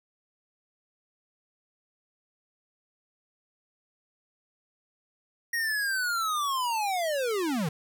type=linear sweep; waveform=square; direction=down; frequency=1886 to 140 Hz; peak=-27 dBFS; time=5.53-7.69 s; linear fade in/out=5 ms; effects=none